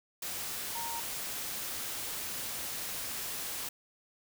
sine tone in noise, 927 Hz, A#5, 10 cents flat, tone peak -38 dBFS, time 0.75-1 s, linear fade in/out 5 ms, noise white, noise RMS -38 dBFS, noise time 0.22-3.69 s, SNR -3 dB, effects none

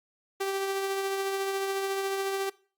sawtooth tone with tremolo, 390 Hz, G4, 9 cents flat, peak -23 dBFS, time 0.4-2.5 s, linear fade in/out 10 ms, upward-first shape triangle, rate 14 Hz, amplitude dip 35%, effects noise-tail reverb RT60 0.4 s tail -21 dB re dry + Opus 48 kbps

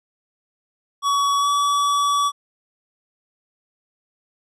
square tone with pitch glide, 1129 to 1144.1 Hz, C#6 to D6, +31 to -46 cents, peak -17 dBFS, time 1.02-2.32 s, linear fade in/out 50 ms, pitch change +23 cents, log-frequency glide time 1.38-1.48 s, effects low-pass 9000 Hz 12 dB/octave + MP3 96 kbps

